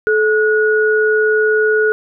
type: tone pair together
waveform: sine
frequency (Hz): 432 / 1456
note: A4 / F#6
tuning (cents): -32 / -28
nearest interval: octave + major sixth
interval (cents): 2104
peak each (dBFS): -12 / -15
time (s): 0.07-1.92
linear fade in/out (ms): 0
effects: none